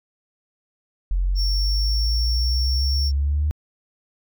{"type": "exponential sweep", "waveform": "sine", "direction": "up", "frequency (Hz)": [43.65, 75.9], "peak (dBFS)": -17, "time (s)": [1.11, 3.51], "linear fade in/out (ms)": 0}
{"type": "tone", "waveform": "triangle", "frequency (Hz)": 5470, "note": "F8", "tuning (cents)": -37, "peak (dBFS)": -22, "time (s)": [1.35, 3.12], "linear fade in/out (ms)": 50}
{"effects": ["tanh soft clip ceiling -13 dBFS"]}